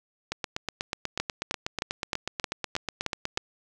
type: two click trains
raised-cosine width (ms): 0.2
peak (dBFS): -12 / -10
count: 26 / 8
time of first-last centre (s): 0.32-3.376 / 1.2-3.374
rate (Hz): 8.18 / 3.22
effects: none